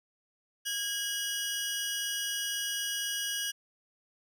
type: tone pair together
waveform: 20% pulse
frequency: 1637 / 2914 Hz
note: G#6 / F#7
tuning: -25 / -27 cents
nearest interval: minor seventh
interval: 998 cents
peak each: -31 / -28 dBFS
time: 0.65-3.52 s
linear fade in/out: 20 ms
effects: none